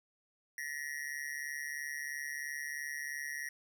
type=tone with amplitude modulation; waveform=square; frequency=1891 Hz; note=A#6; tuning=24 cents sharp; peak=-35 dBFS; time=0.58-3.49 s; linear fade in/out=2 ms; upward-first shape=sine; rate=143 Hz; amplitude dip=90%; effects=none